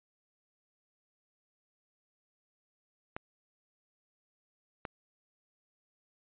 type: clicks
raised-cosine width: 0.5 ms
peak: -22 dBFS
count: 2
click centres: 3.165 / 4.852 s
effects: resampled to 8000 Hz